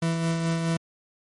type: tone with tremolo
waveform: 40% pulse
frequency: 165.3 Hz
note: E3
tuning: 5 cents sharp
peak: -21 dBFS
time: 0.02-0.77 s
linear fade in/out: 5 ms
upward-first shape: sine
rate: 4.7 Hz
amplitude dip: 35%
effects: MP3 48 kbps